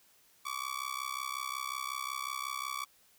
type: tone with amplitude modulation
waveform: sawtooth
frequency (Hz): 1143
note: D6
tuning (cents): -47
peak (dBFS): -28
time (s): 0.45-2.85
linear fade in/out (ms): 10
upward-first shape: sine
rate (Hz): 65.5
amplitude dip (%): 95
effects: white hiss -65 dBFS RMS until 3.18 s